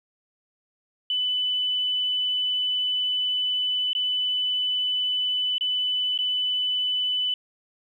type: tone with dropouts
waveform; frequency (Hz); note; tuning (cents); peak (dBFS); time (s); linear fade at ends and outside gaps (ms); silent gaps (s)
sine; 2996; F#7; +21; -22; 1.1-7.34; 2; 3.932-3.95 / 5.582-5.609 / 6.177-6.188
effects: 10-bit